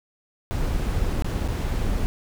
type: noise with dropouts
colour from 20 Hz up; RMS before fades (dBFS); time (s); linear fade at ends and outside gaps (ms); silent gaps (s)
brown; -24; 0.51-2.06; 0; 1.222-1.245 / 1.477-1.485
effects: none